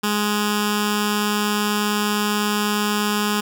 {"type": "tone with notch filter", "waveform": "10% pulse", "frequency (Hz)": 208.4, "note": "G#3", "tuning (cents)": 6, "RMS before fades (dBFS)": -21, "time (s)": [0.03, 3.41], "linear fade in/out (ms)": 10, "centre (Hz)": 600, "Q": 0.78, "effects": []}